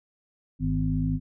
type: harmonic tone with a mistuned harmonic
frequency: 51 Hz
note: G#1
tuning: 31 cents flat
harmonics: 1 / 2 / 3 / 5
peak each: -30 / -30 / -27 / -28 dBFS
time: 0.59-1.2 s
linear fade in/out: 50 ms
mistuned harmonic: 3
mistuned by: +45 cents
effects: none